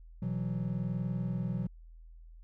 triangle chord, B suspended fourth, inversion none, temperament equal, 123.47 / 164.81 / 185 Hz, B2 / E3 / F#3, 0 / 0 / 0 cents, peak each -33 / -34 / -33 dBFS, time 0.22-1.67 s, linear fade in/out 5 ms, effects tanh soft clip ceiling -20 dBFS + added 41 Hz sine -49 dBFS peak until 2.43 s

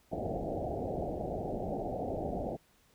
white low-pass noise, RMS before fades -36 dBFS, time 0.11-2.57 s, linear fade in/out 20 ms, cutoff 780 Hz, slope 96 dB/octave, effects pink hiss -67 dBFS RMS until 2.94 s

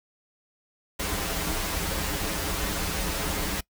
pink noise with comb filter, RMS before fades -29 dBFS, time 0.99-3.61 s, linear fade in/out 10 ms, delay 8.3 ms, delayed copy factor -1, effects noise-tail reverb RT60 0.1 s tail -22 dB re dry

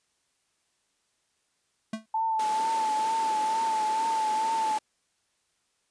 square tone with exponential decay, 220 Hz, A3, in tune, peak -28 dBFS, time 1.93-2.06 s, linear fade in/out 5 ms, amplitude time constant 28 ms
sine tone with vibrato, 880 Hz, A5, in tune, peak -24 dBFS, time 2.14-4.78 s, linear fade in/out 5 ms, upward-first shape triangle, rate 2.2 Hz, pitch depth 43 cents each way
pink high-pass noise, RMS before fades -39 dBFS, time 2.39-4.79 s, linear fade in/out 5 ms, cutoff 250 Hz, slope 24 dB/octave
effects white hiss -73 dBFS RMS until 5.9 s + resampled to 22050 Hz

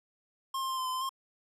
square tone with pitch steps, 1067 / 1058 / 1050 / 1034 / 1025 / 1033 / 1066 Hz, C6 / C6 / C6 / C6 / C6 / C6 / C6, +34 / +19 / +6 / -21 / -36 / -22 / +32 cents, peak -32 dBFS, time 0.54-1.093 s, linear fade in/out 5 ms, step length 79 ms, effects resampled to 32000 Hz

